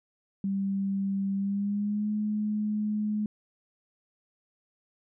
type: tone with pitch glide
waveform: sine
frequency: 196 to 211.3 Hz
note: G3 to G#3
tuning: 0 to +30 cents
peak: -26 dBFS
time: 0.44-3.26 s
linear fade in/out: 2 ms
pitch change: +130 cents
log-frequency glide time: 1.35-2.1 s
effects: none